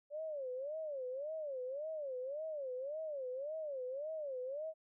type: tone with vibrato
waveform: sine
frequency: 566 Hz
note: C#5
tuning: 36 cents sharp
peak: -39 dBFS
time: 0.1-4.74 s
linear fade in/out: 50 ms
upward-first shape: sine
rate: 1.8 Hz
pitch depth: 210 cents each way
effects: none